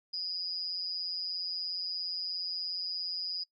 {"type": "tone with amplitude modulation", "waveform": "sine", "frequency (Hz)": 4941, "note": "D#8", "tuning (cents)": -13, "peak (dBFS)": -30, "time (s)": [0.13, 3.44], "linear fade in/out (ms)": 10, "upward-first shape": "sine", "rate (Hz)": 177, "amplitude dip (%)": 65, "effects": ["noise-tail reverb RT60 0.1 s tail -21 dB re dry"]}